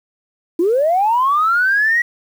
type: linear sweep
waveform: sine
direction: up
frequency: 319.4 to 1934 Hz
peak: -11 dBFS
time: 0.59-2.02 s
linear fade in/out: 5 ms
effects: tanh soft clip ceiling -7 dBFS + 7-bit